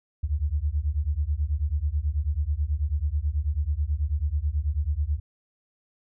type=beating tone pair; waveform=sine; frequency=69.6 / 78.8 Hz; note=C#2 / D#2; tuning=+8 / +23 cents; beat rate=9.2 Hz; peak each=-26 dBFS; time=0.23-5.2 s; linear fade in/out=10 ms; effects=none